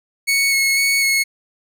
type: tone with vibrato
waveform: sawtooth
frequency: 2200 Hz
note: C#7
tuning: 14 cents flat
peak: -11 dBFS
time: 0.27-1.24 s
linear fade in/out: 20 ms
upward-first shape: square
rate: 2 Hz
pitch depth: 14 cents each way
effects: none